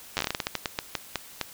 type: slowing click train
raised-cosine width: 0.2 ms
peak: -9 dBFS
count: 17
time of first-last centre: 0.17-1.413 s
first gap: 9 ms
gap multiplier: 1.25
effects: white hiss -47 dBFS RMS until 1.53 s